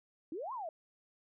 sine exponential two-way sweep, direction up then down, 293.7 to 1100 to 612 Hz, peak -38 dBFS, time 0.32-0.69 s, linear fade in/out 2 ms, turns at 0.53 s, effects none

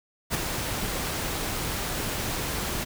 pink noise with ADSR envelope, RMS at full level -24 dBFS, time 0.3-2.85 s, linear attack 44 ms, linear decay 12 ms, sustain -6 dB, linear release 22 ms, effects none

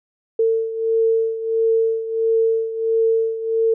sine beating tone pair, 450 / 451.5 Hz, A4 / A4, +39 / +45 cents, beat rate 1.5 Hz, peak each -17 / -22 dBFS, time 0.39-3.74 s, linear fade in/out 5 ms, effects none

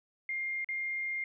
sine tone with dropouts, 2116 Hz, C7, 19 cents sharp, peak -32 dBFS, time 0.29-1.24 s, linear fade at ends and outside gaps 2 ms, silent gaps 0.645-0.688 s, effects none

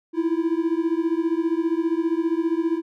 triangle beating tone pair, 323.3 / 338.3 Hz, E4 / E4, -34 / +45 cents, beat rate 15 Hz, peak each -21 / -21 dBFS, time 0.13-2.82 s, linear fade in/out 50 ms, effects none

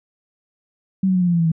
sine tone with pitch steps, 190.9 / 186.43 / 182.07 / 177.81 / 173.65 / 169.58 / 165.61 / 161.74 Hz, G3 / F#3 / F#3 / F3 / F3 / E3 / E3 / E3, -46 / +13 / -28 / +31 / -10 / +49 / +8 / -33 cents, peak -14 dBFS, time 1.03-1.518 s, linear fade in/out 5 ms, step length 61 ms, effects none

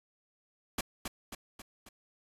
pink noise with echo, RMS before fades -33 dBFS, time 0.78-0.81 s, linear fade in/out 5 ms, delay 270 ms, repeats 4, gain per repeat -5 dB, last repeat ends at 1.89 s, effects resampled to 32000 Hz

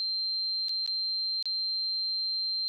sine tone with dropouts, 4146 Hz, C8, 17 cents flat, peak -28 dBFS, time 0-2.68 s, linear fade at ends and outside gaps 0 ms, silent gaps 0.684-0.693 / 0.863-0.876 / 1.426-1.456 s, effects none

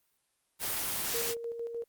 white noise, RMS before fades -33 dBFS, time 0.59-1.35 s, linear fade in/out 50 ms
sine tone with tremolo, 466.2 Hz, A#4, in tune, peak -33 dBFS, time 1.14-1.84 s, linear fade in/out 5 ms, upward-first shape square, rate 6.6 Hz, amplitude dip 45%
effects white hiss -75 dBFS RMS until 1.88 s + Opus 32 kbps

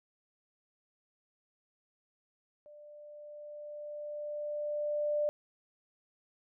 sine tone with level ramp, 593 Hz, D5, 17 cents sharp, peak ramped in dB -51 to -27 dBFS, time 2.66-5.29 s, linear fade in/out 0 ms, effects none

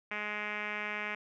5% pulse tone with low-pass filter, 209.5 Hz, G#3, 15 cents sharp, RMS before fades -37 dBFS, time 0.11-1.15 s, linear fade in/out 5 ms, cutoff 2300 Hz, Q 3.5, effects none

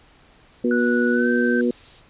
harmonic tone, 121.1 Hz, B2, 34 cents flat, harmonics 2 / 3 / 4, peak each -19 / -23 / -24 dBFS, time 0.64-1.71 s, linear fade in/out 5 ms
sine tone with pitch glide, 1473 to 1551.6 Hz, F#6 to G6, -8 to -18 cents, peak -23 dBFS, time 0.71-1.61 s, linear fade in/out 2 ms, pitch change +90 cents, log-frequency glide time 1.12-1.29 s
violet noise, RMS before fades -35 dBFS, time 0.78-2.01 s, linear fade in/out 5 ms
effects pink hiss -53 dBFS RMS until 2.09 s + resampled to 8000 Hz

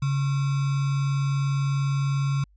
sine tone with sample-and-hold, 138.59 Hz, C#3, in tune, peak -21 dBFS, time 0.02-2.44 s, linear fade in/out 5 ms, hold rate 1225 Hz, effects added 50 Hz sine -55 dBFS peak until 2.56 s + resampled to 16000 Hz

